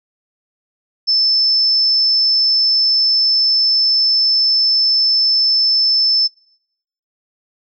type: tone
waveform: sine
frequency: 5274 Hz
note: E8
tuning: in tune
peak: -11 dBFS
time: 1.07-6.28 s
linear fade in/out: 20 ms
effects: noise-tail reverb RT60 0.8 s tail -26 dB re dry